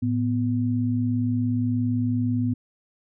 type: tone pair together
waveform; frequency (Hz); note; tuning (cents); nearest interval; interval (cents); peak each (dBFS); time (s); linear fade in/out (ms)
sine; 110.4 / 247.8; A2 / B3; +6 / +6; octave + major second; 1400; -24 / -23; 0.02-2.54; 10
effects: none